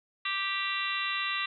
harmonic tone, 392 Hz, G4, in tune, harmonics 3 / 4 / 5 / 6 / 7 / 8 / 9 / 10, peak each -35 / -42 / -35 / -41 / -34 / -45 / -39 / -38 dBFS, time 0.25-1.46 s, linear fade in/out 5 ms, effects none

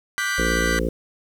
40% pulse chord, G major seventh, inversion second, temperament equal with one note detuned, 1174.7 / 1463 / 1568 / 1975.5 Hz, D6 / F#6 / G6 / B6, 0 / -20 / 0 / 0 cents, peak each -30 / -28 / -25 / -25 dBFS, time 0.18-0.79 s, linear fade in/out 0 ms
harmonic tone, 57.4 Hz, A#1, 26 cents flat, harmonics 1 / 3 / 4 / 5 / 6 / 7 / 8 / 9, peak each -25 / -29 / -31 / -30 / -31 / -31 / -29 / -29 dBFS, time 0.38-0.89 s, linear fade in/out 5 ms
effects low-pass 11000 Hz 12 dB/octave + 8-bit

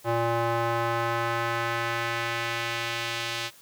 square tone with band-pass filter sweep, 116.6 Hz, A#2, 1 cent sharp, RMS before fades -28 dBFS, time 0.04-3.51 s, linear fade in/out 50 ms, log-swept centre 740 to 3500 Hz, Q 1.1, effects white hiss -53 dBFS RMS until 3.61 s + high-pass 60 Hz 12 dB/octave

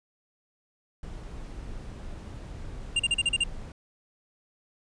brown noise, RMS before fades -39 dBFS, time 1.03-3.72 s, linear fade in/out 2 ms
square tone bursts, 2794 Hz, F7, in tune, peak -22 dBFS, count 7, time 2.96-3.439 s, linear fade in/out 5 ms, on 35 ms, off 39 ms
effects resampled to 22050 Hz

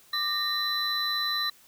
triangle tone cluster, 1188 / 1839 / 3992 Hz, D6 / A#6 / B7, +20 / -24 / +18 cents, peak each -32 / -31 / -26 dBFS, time 0.13-1.5 s, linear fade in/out 5 ms, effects white hiss -57 dBFS RMS until 1.67 s

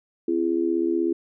sine tone with amplitude modulation, 336.7 Hz, E4, 37 cents sharp, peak -16 dBFS, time 0.28-1.13 s, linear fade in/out 5 ms, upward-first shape sine, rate 76.3 Hz, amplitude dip 90%, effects none

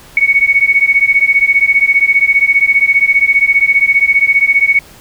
sine beating tone pair, 2217 / 2232 Hz, C#7 / C#7, 0 / +11 cents, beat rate 15 Hz, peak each -10 dBFS, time 0.17-4.79 s, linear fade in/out 2 ms, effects pink hiss -39 dBFS RMS until 5 s

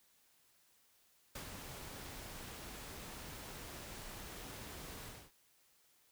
pink noise with ADSR envelope, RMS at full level -45 dBFS, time 1.35-5.32 s, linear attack 6 ms, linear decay 89 ms, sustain -4 dB, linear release 260 ms, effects white hiss -71 dBFS RMS until 6.11 s

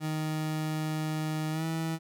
30% pulse tone with pitch glide, 155.56 to 162.07 Hz, D#3 to E3, 0 to -29 cents, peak -27 dBFS, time 0-1.99 s, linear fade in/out 50 ms, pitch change +71 cents, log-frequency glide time 1.51-1.65 s, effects none

